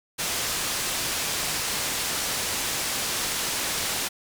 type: low-pass noise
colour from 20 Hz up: white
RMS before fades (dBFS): -28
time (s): 0.18-4.09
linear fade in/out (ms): 20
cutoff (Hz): 8900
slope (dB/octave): 12
effects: none